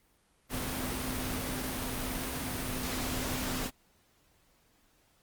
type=tone in noise; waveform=sine; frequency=255.2 Hz; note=C4; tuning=43 cents flat; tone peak=-39 dBFS; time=0.49-3.71 s; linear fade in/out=50 ms; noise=pink; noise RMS=-35 dBFS; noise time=0.49-3.71 s; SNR=-7 dB; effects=pink hiss -68 dBFS RMS until 5.22 s + Opus 32 kbps